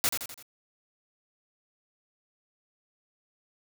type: noise with echo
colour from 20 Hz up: white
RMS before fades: -25 dBFS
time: 0.04-0.09 s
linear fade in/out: 0 ms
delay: 84 ms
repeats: 4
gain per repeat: -6 dB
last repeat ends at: 0.426 s
effects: none